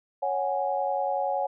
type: chord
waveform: sine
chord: C# suspended fourth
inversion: none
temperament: equal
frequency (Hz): 554.4 / 740 / 830.6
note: C#5 / F#5 / G#5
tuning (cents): 0 / 0 / 0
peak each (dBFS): -29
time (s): 0.22-1.47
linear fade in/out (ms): 10
effects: none